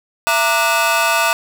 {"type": "tone cluster", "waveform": "45% pulse", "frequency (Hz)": [669, 925, 1182, 1468, 2582], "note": ["E5", "A#5", "D6", "F#6", "E7"], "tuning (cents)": [25, -14, 11, -14, -37], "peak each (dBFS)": -20, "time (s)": [0.27, 1.33], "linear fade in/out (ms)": 0, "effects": []}